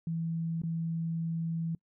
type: tone with dropouts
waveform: sine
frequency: 164.81 Hz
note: E3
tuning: in tune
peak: -30 dBFS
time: 0.07-1.75 s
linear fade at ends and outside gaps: 2 ms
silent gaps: 0.618-0.635 s
effects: noise-tail reverb RT60 0.1 s tail -25 dB re dry